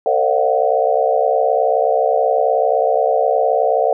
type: tone cluster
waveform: sine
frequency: 453.6 / 525 / 593 / 689 / 748 Hz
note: A#4 / C5 / D5 / F5 / F#5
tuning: -47 / +6 / +17 / -24 / +19 cents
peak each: -19 dBFS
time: 0.06-3.93 s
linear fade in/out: 2 ms
effects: none